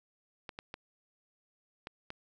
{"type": "clicks", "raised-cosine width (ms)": 0.3, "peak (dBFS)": -25, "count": 5, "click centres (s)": [0.492, 0.589, 0.741, 1.871, 2.104], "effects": []}